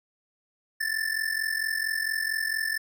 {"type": "ring-modulated tone", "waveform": "square", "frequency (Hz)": 1765, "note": "A6", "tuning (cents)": 5, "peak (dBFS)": -24, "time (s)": [0.8, 2.78], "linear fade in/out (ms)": 10, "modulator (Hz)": 22.2, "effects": []}